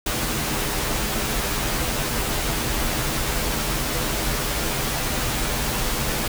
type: noise with comb filter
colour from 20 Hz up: pink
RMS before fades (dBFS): -24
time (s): 0.06-6.28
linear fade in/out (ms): 5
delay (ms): 11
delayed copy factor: -0.65
effects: none